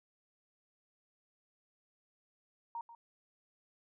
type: tone with echo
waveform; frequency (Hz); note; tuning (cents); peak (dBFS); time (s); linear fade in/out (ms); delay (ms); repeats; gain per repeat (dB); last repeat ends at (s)
sine; 932; A#5; -1; -38; 2.75-2.81; 2; 140; 1; -13; 2.95
effects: none